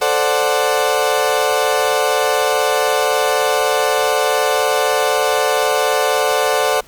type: chord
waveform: 30% pulse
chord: D dominant seventh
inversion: second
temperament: equal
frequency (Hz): 440 / 523.3 / 587.3 / 740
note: A4 / C5 / D5 / F#5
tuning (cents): 0 / 0 / 0 / 0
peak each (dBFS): -17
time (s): 0.01-6.81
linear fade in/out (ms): 10
effects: pink hiss -45 dBFS RMS until 6.87 s